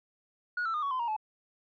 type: tone with pitch steps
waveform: sine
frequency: 1451 / 1330.6 / 1220.1 / 1118.9 / 1026 / 940.9 / 862.8 Hz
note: F#6 / E6 / D#6 / C#6 / C6 / A#5 / A5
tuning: -34 / +16 / -34 / +16 / -34 / +16 / -34 cents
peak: -27 dBFS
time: 0.57-1.165 s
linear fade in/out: 5 ms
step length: 85 ms
effects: tanh soft clip ceiling -27 dBFS